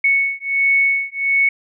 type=beating tone pair; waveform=sine; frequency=2213 / 2214.4 Hz; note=C#7 / C#7; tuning=-3 / -2 cents; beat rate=1.4 Hz; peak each=-17 dBFS; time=0.04-1.49 s; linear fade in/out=5 ms; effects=none